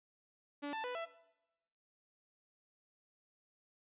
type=tone with pitch steps; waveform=sawtooth; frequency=288.5 / 885 / 495.4 / 666 Hz; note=D4 / A5 / B4 / E5; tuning=-31 / +10 / +5 / +18 cents; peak=-35 dBFS; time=0.62-1.06 s; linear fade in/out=20 ms; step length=110 ms; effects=noise-tail reverb RT60 1.0 s tail -19 dB re dry + resampled to 8000 Hz